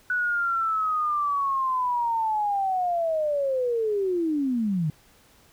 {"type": "linear sweep", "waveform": "sine", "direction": "down", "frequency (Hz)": [1485, 145.8], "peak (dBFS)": -22, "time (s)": [0.1, 4.9], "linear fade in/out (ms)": 2, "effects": ["pink hiss -57 dBFS RMS until 5.52 s"]}